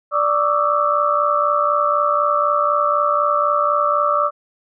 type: tone cluster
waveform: sine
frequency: 587 / 1143 / 1207 / 1317 Hz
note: D5 / D6 / D6 / E6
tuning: -1 / -47 / +47 / -2 cents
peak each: -20 dBFS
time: 0.11-4.31 s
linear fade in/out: 50 ms
effects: none